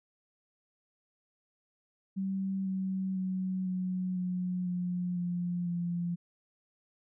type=tone with pitch steps; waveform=sine; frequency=192.5 / 189.63 / 186.8 / 184.02 / 181.28 / 178.57 / 175.91 / 173.29 Hz; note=G3 / F#3 / F#3 / F#3 / F#3 / F3 / F3 / F3; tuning=-31 / +43 / +17 / -9 / -35 / +39 / +13 / -13 cents; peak=-30 dBFS; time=2.16-6.16 s; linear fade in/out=20 ms; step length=500 ms; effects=none